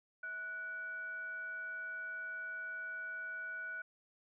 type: tone with frequency modulation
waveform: sine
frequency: 1474 Hz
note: F#6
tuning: 7 cents flat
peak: -40 dBFS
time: 0.23-3.82 s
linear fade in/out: 5 ms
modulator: 825 Hz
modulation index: 0.25
effects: none